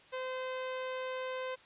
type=tone; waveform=sawtooth; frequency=515 Hz; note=C5; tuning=28 cents flat; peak=-32 dBFS; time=0.12-1.56 s; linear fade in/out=20 ms; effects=white hiss -59 dBFS RMS until 1.65 s + resampled to 8000 Hz